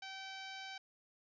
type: tone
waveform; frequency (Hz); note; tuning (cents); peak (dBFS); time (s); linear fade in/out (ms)
10% pulse; 771; G5; -29; -37; 0.02-0.78; 5
effects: resampled to 16000 Hz